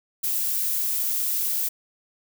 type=noise; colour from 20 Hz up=violet; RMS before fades=-25 dBFS; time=0.23-1.69 s; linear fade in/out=10 ms; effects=none